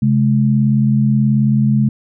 sine tone pair together, 133.8 / 212.4 Hz, C3 / G#3, +39 / +39 cents, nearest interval minor sixth, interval 800 cents, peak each -13 dBFS, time 0.02-1.89 s, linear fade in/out 5 ms, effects none

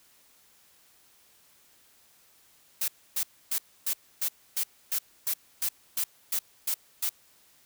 blue noise bursts, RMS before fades -28 dBFS, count 13, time 2.81-7.093 s, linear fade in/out 5 ms, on 71 ms, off 280 ms, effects white hiss -61 dBFS RMS until 7.65 s

